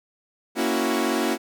sawtooth chord, F# dominant seventh, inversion first, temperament equal, 233.1 / 277.2 / 329.6 / 370 Hz, A#3 / C#4 / E4 / F#4, 0 / 0 / 0 / 0 cents, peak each -23 dBFS, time 0.55-1.38 s, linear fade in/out 50 ms, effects none

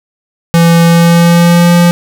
square tone with pitch glide, 168.3 to 173.33 Hz, E3 to F3, +36 to -13 cents, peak -4 dBFS, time 0.54-1.91 s, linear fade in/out 0 ms, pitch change +51 cents, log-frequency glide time 0.84-1.74 s, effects none

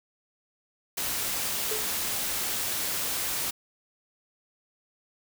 white noise, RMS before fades -30 dBFS, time 0.97-3.51 s, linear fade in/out 10 ms
triangle tone with exponential decay, 432 Hz, A4, 32 cents flat, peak -26 dBFS, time 1.71-1.96 s, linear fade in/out 5 ms, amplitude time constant 53 ms
effects none

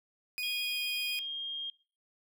30% pulse tone, 2473 Hz, D#7, 11 cents flat, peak -31 dBFS, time 0.38-1.19 s, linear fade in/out 0 ms
sine tone with pitch glide, 3258 to 3224 Hz, G#7 to G7, -34 to +48 cents, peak -35 dBFS, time 0.43-1.7 s, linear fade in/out 2 ms, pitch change -18 cents, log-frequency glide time 0.67-0.78 s
effects noise-tail reverb RT60 0.4 s tail -23 dB re dry

